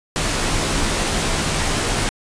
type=noise with comb filter; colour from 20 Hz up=pink; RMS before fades=-20 dBFS; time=0.16-2.09 s; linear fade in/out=0 ms; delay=16 ms; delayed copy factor=-0.55; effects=resampled to 22050 Hz